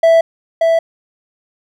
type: tone pair in turn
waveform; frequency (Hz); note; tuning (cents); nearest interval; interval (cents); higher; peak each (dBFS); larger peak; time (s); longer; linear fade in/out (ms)
triangle; 659.3 / 659.3; E5 / E5; 0 / 0; unison; 0; neither; -4 / -7; first; 0.03-0.21 / 0.61-0.79; neither; 5
effects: none